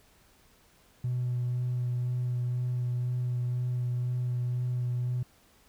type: tone with vibrato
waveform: triangle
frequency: 123.47 Hz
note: B2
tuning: in tune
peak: -24 dBFS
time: 1.04-5.23 s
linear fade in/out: 5 ms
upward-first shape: sine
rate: 2 Hz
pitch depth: 12 cents each way
effects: tanh soft clip ceiling -24 dBFS + pink hiss -62 dBFS RMS until 5.68 s